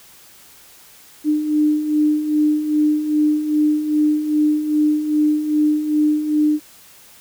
sine beating tone pair, 300 / 302.5 Hz, D4 / D#4, +37 / -49 cents, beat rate 2.5 Hz, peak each -22 / -15 dBFS, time 1.24-6.6 s, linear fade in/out 50 ms, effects white hiss -46 dBFS RMS until 7.2 s

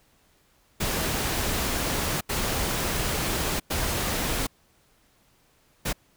pink noise bursts at uneven times, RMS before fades -27 dBFS, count 4, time 0.8-2.21 / 2.29-3.6 / 3.7-4.47 / 5.85-5.93 s, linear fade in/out 10 ms, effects pink hiss -63 dBFS RMS until 6.16 s

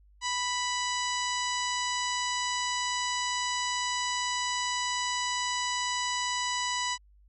harmonic tone, 987.8 Hz, B5, in tune, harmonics 1 / 2 / 3 / 4 / 5 / 6 / 7 / 8, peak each -32 / -35 / -37 / -38 / -39 / -40 / -40 / -41 dBFS, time 0.21-6.98 s, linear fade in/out 50 ms, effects added 50 Hz sine -56 dBFS peak until 7.28 s

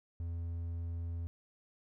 triangle tone, 84.5 Hz, E2, 43 cents sharp, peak -34 dBFS, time 0.2-1.27 s, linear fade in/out 0 ms, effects none

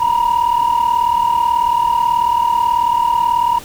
sine tone pair together, 932.3 / 970.6 Hz, A#5 / B5, 0 / -30 cents, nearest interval minor second, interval 70 cents, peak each -13 dBFS, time 0-3.59 s, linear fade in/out 10 ms, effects tanh soft clip ceiling -8 dBFS + pink hiss -35 dBFS RMS until 3.64 s

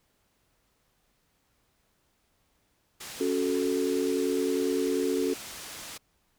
white low-pass noise, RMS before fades -42 dBFS, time 3-5.98 s, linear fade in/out 10 ms, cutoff 8600 Hz, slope 12 dB/octave
sine chord, F# minor, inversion second, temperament equal, 277.2 / 370 / 440 Hz, C#4 / F#4 / A4, 0 / 0 / 0 cents, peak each -29 dBFS, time 3.2-5.34 s, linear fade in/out 10 ms
effects pink hiss -71 dBFS RMS until 6.38 s

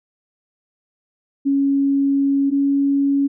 sine tone pair in turn, 277.2 / 279 Hz, C#4 / C#4, 0 / +11 cents, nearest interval unison, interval 11 cents, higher second, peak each -14 dBFS, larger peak neither, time 1.45-2.51 / 2.51-3.28 s, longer first, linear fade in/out 20 ms, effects none

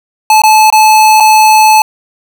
square tone with dropouts, 866 Hz, A5, 28 cents flat, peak -3 dBFS, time 0.3-1.82 s, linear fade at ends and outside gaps 2 ms, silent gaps 0.419-0.436 / 0.702-0.725 / 1.201-1.205 s, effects none

